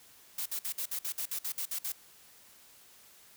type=noise bursts; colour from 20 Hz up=blue; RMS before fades=-35 dBFS; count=12; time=0.38-1.921 s; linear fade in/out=5 ms; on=78 ms; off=55 ms; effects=white hiss -58 dBFS RMS until 3.36 s